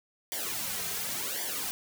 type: noise with flanger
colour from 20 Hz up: white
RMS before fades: -34 dBFS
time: 0.32-1.71 s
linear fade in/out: 0 ms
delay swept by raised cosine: 0.75 to 3.55 ms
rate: 0.91 Hz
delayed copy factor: -0.85
effects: none